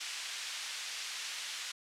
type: band-pass noise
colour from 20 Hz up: pink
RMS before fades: -41 dBFS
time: 0-1.72 s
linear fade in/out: 10 ms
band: 2300 to 7000 Hz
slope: 12 dB/octave
effects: low-pass 11000 Hz 12 dB/octave